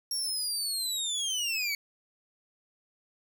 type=linear sweep; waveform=25% pulse; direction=down; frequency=5588 to 2211 Hz; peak=-25 dBFS; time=0.11-1.75 s; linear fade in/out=2 ms; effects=none